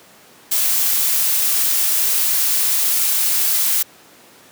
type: noise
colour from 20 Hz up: blue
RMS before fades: -17 dBFS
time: 0.51-3.83 s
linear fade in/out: 10 ms
effects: pink hiss -46 dBFS RMS until 4.51 s + high-pass 200 Hz 12 dB/octave